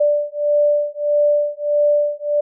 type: beating tone pair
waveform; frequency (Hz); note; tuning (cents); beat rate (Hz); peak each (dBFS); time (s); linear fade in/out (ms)
sine; 587.3 / 588.9; D5 / D5; 0 / +5; 1.6; -17 / -17; 0-2.41; 10
effects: none